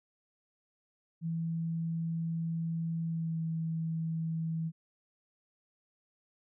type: tone with pitch glide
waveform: sine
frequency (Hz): 164.81 to 162.45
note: E3 to E3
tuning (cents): 0 to -25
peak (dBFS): -31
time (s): 1.21-4.72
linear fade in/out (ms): 50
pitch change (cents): -25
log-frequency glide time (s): 3.05-3.4
effects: none